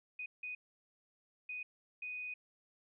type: tone bursts at uneven times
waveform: sine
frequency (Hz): 2489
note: D#7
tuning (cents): 0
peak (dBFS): -40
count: 4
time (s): 0.19-0.26 / 0.43-0.55 / 1.49-1.63 / 2.02-2.34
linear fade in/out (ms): 5
effects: none